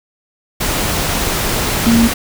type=tone in noise; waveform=sine; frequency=230.9 Hz; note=A#3; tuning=16 cents flat; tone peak=-8 dBFS; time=1.86-2.08 s; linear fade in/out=10 ms; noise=pink; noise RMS=-17 dBFS; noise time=0.6-2.14 s; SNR=+6 dB; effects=none